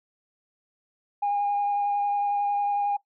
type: tone with vibrato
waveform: sine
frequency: 814 Hz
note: G#5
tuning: 35 cents flat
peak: -21 dBFS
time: 1.22-2.97 s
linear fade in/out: 10 ms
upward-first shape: sine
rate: 11 Hz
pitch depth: 11 cents each way
effects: noise-tail reverb RT60 0.1 s tail -18 dB re dry + tanh soft clip ceiling -19 dBFS